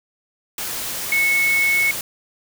sine tone in noise, 2200 Hz, C#7, 14 cents flat, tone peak -15 dBFS, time 1.12-1.91 s, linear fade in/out 2 ms, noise white, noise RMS -27 dBFS, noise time 0.58-2.01 s, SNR +9 dB, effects none

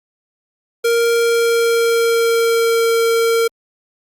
square tone with pitch glide, 466.2 to 459 Hz, A#4 to A#4, 0 to -27 cents, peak -13 dBFS, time 0.84-3.48 s, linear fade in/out 10 ms, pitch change -27 cents, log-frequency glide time 1.12-2.85 s, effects Opus 48 kbps

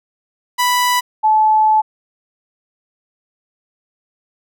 sawtooth / sine tone pair in turn, 987.8 / 865.2 Hz, B5 / A5, 0 / -29 cents, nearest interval major second, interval 229 cents, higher first, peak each -9 dBFS, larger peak neither, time 0.58-1.01 / 1.23-1.82 s, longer second, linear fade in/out 20 ms, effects none

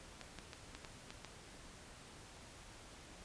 clicks, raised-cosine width 0.2 ms, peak -30 dBFS, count 7, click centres 0.213 / 0.387 / 0.532 / 0.75 / 0.848 / 1.105 / 1.247 s, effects pink hiss -56 dBFS RMS until 3.24 s + resampled to 22050 Hz

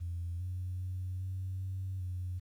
sine tone with pitch steps, 86.2 / 91 / 91.9 / 93.7 / 94.5 / 90.6 Hz, F2 / F#2 / F#2 / F#2 / F#2 / F#2, -22 / -28 / -11 / +22 / +37 / -36 cents, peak -34 dBFS, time 0-2.4 s, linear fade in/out 20 ms, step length 400 ms, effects tanh soft clip ceiling -30 dBFS + 11-bit

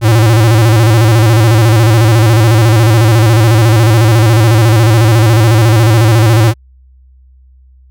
square tone with vibrato, 112.2 Hz, A2, 34 cents sharp, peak -5 dBFS, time 0.01-6.54 s, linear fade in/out 50 ms, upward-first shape square, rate 14 Hz, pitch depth 85 cents each way, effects added 64 Hz sine -39 dBFS peak until 7.9 s

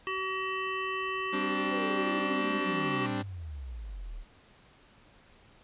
harmonic tone, 379.3 Hz, F#4, 43 cents sharp, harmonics 1 / 3 / 5 / 7 / 8, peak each -37 / -34 / -38 / -38 / -44 dBFS, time 0.07-3.06 s, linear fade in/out 0 ms
sawtooth chord, G suspended fourth, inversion none, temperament equal, 196 / 261.6 / 293.7 Hz, G3 / C4 / D4, 0 / 0 / 0 cents, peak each -32 / -33 / -30 dBFS, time 1.32-3.23 s, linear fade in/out 20 ms
sine exponential sweep, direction down, 539 to 34.31 Hz, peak -37 dBFS, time 1.68-4.25 s, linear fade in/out 50 ms
effects pink hiss -59 dBFS RMS until 5.63 s + resampled to 8000 Hz

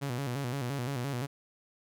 sawtooth tone with vibrato, 130.81 Hz, C3, in tune, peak -28 dBFS, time 0.01-1.27 s, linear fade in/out 20 ms, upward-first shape square, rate 5.8 Hz, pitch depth 120 cents each way, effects none

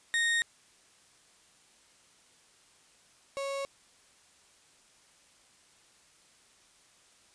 35% pulse tone pair in turn, 1855 / 551.5 Hz, A#6 / C#5, -9 / -9 cents, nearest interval octave + major sixth, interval 2100 cents, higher first, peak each -24 / -31 dBFS, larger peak first, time 0.14-0.42 / 3.37-3.65 s, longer neither, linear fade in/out 0 ms, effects white hiss -62 dBFS RMS until 7.34 s + resampled to 22050 Hz

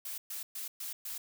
blue noise bursts, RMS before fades -40 dBFS, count 5, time 0.05-1.18 s, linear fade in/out 5 ms, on 130 ms, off 120 ms, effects none

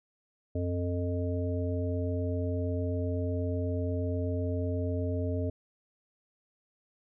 harmonic tone with a mistuned harmonic, 88 Hz, F2, 14 cents sharp, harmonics 1 / 3 / 5 / 7, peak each -30 / -35 / -37 / -38 dBFS, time 0.55-5.5 s, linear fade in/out 5 ms, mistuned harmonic 1, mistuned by +53 cents, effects none

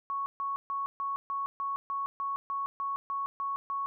sine tone bursts, 1108.7 Hz, C#6, in tune, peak -30 dBFS, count 13, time 0.1-3.86 s, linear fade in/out 0 ms, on 160 ms, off 140 ms, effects none

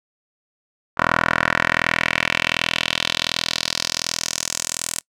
10% pulse tone with band-pass filter sweep, 41.35 Hz, E1, 6 cents sharp, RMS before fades -22 dBFS, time 0.97-5.01 s, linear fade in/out 20 ms, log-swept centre 1300 to 8400 Hz, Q 2.3, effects noise-tail reverb RT60 0.1 s tail -26 dB re dry

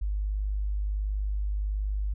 sine tone, 50.7 Hz, G#1, 41 cents flat, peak -26 dBFS, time 0.01-2.14 s, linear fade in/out 10 ms, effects none

